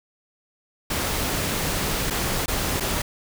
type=noise with dropouts; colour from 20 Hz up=pink; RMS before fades=-25 dBFS; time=0.9-3.02 s; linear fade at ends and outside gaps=5 ms; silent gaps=2.101-2.106 / 2.46-2.48 / 2.8-2.805 s; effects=none